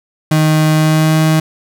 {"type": "tone with pitch glide", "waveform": "35% pulse", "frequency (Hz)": [155.56, 157.73], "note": ["D#3", "D#3"], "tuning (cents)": [0, 24], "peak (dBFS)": -7, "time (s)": [0.31, 1.4], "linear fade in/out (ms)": 5, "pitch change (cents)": 24, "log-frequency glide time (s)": [0.72, 1.18], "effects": []}